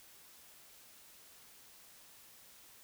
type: silence
effects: white hiss -59 dBFS RMS until 2.83 s